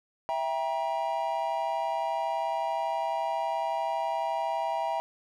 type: chord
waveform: triangle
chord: E diminished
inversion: none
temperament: just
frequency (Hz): 659.3 / 791.1 / 949.3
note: E5 / G5 / Bb5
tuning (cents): 0 / +16 / +31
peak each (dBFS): -30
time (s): 0.29-5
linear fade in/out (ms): 0
effects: none